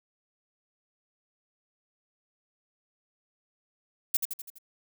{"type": "noise with echo", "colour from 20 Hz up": "violet", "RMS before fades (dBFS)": -24, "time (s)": [4.14, 4.17], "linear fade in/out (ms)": 5, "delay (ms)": 83, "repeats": 5, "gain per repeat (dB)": -5, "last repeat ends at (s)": 4.585, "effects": []}